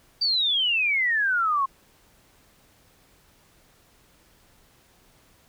sine exponential sweep, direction down, 4699 to 1060 Hz, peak -20 dBFS, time 0.21-1.66 s, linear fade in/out 10 ms, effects pink hiss -59 dBFS RMS until 5.48 s

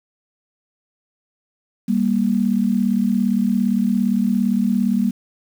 sine tone pair together, 198.03 / 235.5 Hz, G3 / A#3, +18 / +18 cents, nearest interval minor third, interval 300 cents, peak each -18 dBFS, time 1.88-5.11 s, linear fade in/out 10 ms, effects 7-bit

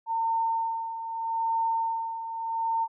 sine tone with tremolo, 908 Hz, A#5, 46 cents flat, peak -23 dBFS, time 0.06-2.88 s, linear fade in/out 50 ms, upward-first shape sine, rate 0.8 Hz, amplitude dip 65%, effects none

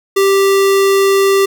square tone, 392 Hz, G4, in tune, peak -9 dBFS, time 0.16-1.46 s, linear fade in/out 10 ms, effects none

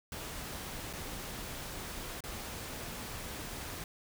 pink noise with dropouts, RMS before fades -42 dBFS, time 0.12-3.84 s, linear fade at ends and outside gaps 2 ms, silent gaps 0.93-0.934 / 2.206-2.238 s, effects none

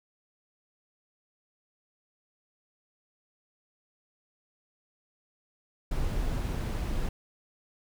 brown noise, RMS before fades -30 dBFS, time 5.91-7.09 s, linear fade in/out 5 ms, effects none

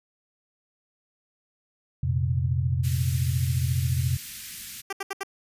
sine chord, F suspended fourth, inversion none, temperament equal with one note detuned, 88.12 / 116.54 / 130.81 Hz, F2 / Bb2 / C3, +16 / 0 / 0 cents, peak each -26 / -29 / -25 dBFS, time 2.03-4.17 s, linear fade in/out 5 ms
white band-stop noise, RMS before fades -38 dBFS, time 2.83-4.82 s, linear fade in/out 20 ms, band 230 to 1700 Hz, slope 24 dB/octave
10% pulse tone bursts, 392 Hz, G4, in tune, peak -20 dBFS, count 4, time 4.9-5.234 s, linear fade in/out 5 ms, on 28 ms, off 74 ms
effects resampled to 32000 Hz

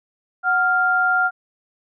sine tone pair together, 740 / 1396.9 Hz, F#5 / F6, 0 / 0 cents, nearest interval major seventh, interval 1100 cents, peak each -21 / -16 dBFS, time 0.43-1.31 s, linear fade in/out 50 ms, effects none

